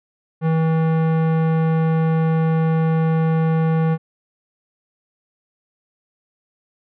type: tone with tanh clipping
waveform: sine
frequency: 161.2 Hz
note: E3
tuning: 38 cents flat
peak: -17 dBFS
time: 0.41-3.98 s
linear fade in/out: 50 ms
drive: 18 dB
effects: none